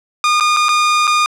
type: tone with dropouts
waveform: sawtooth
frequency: 1219 Hz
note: D#6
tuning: 36 cents flat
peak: -7 dBFS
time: 0.24-1.26 s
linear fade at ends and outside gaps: 1 ms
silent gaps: 0.4-0.407 / 0.565-0.569 / 0.685-0.69 / 1.071-1.076 s
effects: low-pass 7000 Hz 12 dB/octave